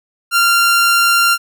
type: tone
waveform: sawtooth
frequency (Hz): 1385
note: F6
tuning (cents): -15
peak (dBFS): -6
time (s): 0.31-1.38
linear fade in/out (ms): 50
effects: none